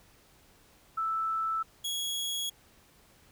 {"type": "tone pair in turn", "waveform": ["sine", "sawtooth"], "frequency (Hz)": [1318.5, 3333], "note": ["E6", "G#7"], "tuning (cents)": [0, 5], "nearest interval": "octave + major third", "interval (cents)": 1605, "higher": "second", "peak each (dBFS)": [-28, -28], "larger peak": "neither", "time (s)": [[0.97, 1.63], [1.84, 2.5]], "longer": "neither", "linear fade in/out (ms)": 10, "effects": ["pink hiss -61 dBFS RMS until 3.31 s"]}